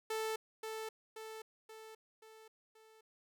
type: tone with echo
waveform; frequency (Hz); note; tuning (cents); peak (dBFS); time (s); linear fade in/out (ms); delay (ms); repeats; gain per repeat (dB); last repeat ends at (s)
sawtooth; 440; A4; 0; -32; 0.1-0.36; 5; 530; 5; -5; 3.01
effects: none